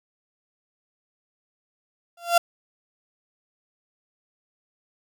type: tone with exponential growth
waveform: 35% pulse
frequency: 689 Hz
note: F5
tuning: 24 cents flat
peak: -10 dBFS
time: 2.17-2.38 s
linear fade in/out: 5 ms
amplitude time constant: 44 ms
effects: none